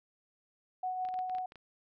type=tone with tremolo; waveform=sine; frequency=740 Hz; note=F#5; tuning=in tune; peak=-31 dBFS; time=0.83-1.46 s; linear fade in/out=5 ms; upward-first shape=triangle; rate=6.2 Hz; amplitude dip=40%
type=clicks; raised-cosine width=0.3 ms; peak=-35 dBFS; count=9; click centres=1.051 / 1.088 / 1.141 / 1.19 / 1.297 / 1.35 / 1.384 / 1.521 / 1.557 s
effects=none